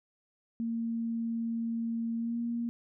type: tone with pitch glide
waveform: sine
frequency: 229.8 to 235 Hz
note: A#3 to A#3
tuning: -25 to +14 cents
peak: -30 dBFS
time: 0.6-2.69 s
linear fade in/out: 0 ms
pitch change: +39 cents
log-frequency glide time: 2.17-2.38 s
effects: none